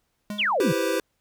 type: tone with exponential decay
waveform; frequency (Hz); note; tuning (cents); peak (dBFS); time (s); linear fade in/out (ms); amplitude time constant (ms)
square; 207.7; G#3; 0; -28; 0.3-0.67; 2; 80
type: exponential sweep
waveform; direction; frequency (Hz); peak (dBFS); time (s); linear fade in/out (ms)
sine; down; 3700 to 126.9; -20; 0.38-0.73; 20
type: chord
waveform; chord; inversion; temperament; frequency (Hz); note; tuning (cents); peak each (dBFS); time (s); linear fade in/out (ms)
square; C major seventh; first; equal; 329.6 / 392 / 493.9 / 523.3; E4 / G4 / B4 / C5; 0 / 0 / 0 / 0; -29; 0.6-1; 2
effects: pink hiss -73 dBFS RMS until 1.2 s